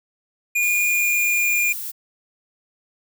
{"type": "tone with pitch glide", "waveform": "square", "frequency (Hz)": [2433, 2415], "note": ["D#7", "D7"], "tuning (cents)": [-39, 48], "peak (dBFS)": -18, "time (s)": [0.55, 1.73], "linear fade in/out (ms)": 10, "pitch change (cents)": -13, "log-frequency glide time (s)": [0.78, 1.43]}
{"type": "noise", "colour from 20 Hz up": "violet", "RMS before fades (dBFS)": -30, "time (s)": [0.61, 1.92], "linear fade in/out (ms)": 20}
{"effects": []}